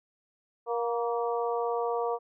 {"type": "harmonic tone with a mistuned harmonic", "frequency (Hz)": 235.9, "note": "A#3", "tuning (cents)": 21, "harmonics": [2, 3, 4, 5], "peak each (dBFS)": [-29, -33, -35, -37], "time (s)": [0.66, 2.19], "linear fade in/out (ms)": 50, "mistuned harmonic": 5, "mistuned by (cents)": -36, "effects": []}